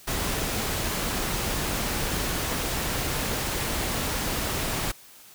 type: noise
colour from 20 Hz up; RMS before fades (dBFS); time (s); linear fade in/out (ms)
pink; -28; 0.07-4.92; 10
effects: white hiss -50 dBFS RMS until 5.34 s